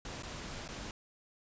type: noise with dropouts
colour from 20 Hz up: pink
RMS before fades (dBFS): -43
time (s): 0.05-0.91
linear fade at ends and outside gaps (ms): 2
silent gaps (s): 0.225-0.232 / 0.679-0.687
effects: resampled to 16000 Hz